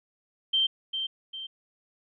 sine tone with echo, 3136 Hz, G7, in tune, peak -21 dBFS, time 0.53-0.67 s, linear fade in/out 10 ms, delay 400 ms, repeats 2, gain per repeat -7 dB, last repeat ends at 1.47 s, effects none

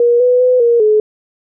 sine tone with pitch steps, 477 / 496.3 / 503 / 471.1 / 427.1 Hz, A#4 / B4 / B4 / A#4 / G#4, +40 / +8 / +32 / +18 / +48 cents, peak -7 dBFS, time 0-1 s, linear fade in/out 2 ms, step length 200 ms, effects none

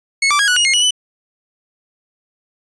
sawtooth tone with pitch steps, 2192 / 1168 / 1644 / 1472 / 2877 / 2144 / 2933 / 2994 Hz, C#7 / D6 / G#6 / F#6 / F#7 / C7 / F#7 / F#7, -20 / -10 / -18 / -9 / -49 / +42 / -16 / +20 cents, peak -8 dBFS, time 0.22-0.908 s, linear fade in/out 5 ms, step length 86 ms, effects resampled to 22050 Hz

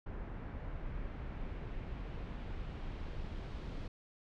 brown noise with low-pass filter sweep, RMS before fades -42 dBFS, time 0.06-3.88 s, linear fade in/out 5 ms, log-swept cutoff 1800 to 4200 Hz, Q 1.1, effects none

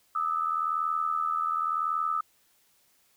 sine tone pair together, 1219.1 / 1300 Hz, D#6 / E6, -36 / -24 cents, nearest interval minor second, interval 112 cents, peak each -29 / -28 dBFS, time 0.15-2.21 s, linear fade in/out 5 ms, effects white hiss -66 dBFS RMS until 3.16 s

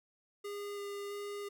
square tone with vibrato, 405.9 Hz, G#4, 40 cents flat, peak -40 dBFS, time 0.44-1.49 s, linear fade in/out 10 ms, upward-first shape square, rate 1.5 Hz, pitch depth 8 cents each way, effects none

